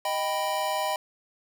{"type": "chord", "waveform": "square", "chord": "Eb augmented", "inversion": "none", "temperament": "equal", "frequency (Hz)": [622.3, 784, 987.8], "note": ["Eb5", "G5", "B5"], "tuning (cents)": [0, 0, 0], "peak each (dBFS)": -31, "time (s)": [0.05, 0.96], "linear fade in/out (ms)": 2, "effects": []}